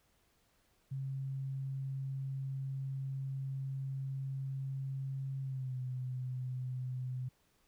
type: tone with pitch glide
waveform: sine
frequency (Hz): 134.9 to 127.4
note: C#3 to C3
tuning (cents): -47 to -46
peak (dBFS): -36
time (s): 0.91-7.29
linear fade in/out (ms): 10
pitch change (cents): -99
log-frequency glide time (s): 5.42-5.78
effects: pink hiss -73 dBFS RMS until 7.67 s